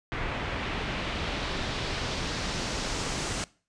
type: noise with low-pass filter sweep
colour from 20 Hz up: pink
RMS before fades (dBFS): -32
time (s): 0.12-3.44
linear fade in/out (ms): 0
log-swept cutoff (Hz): 2300 to 7600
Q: 1.3
effects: noise-tail reverb RT60 0.4 s tail -22 dB re dry + resampled to 22050 Hz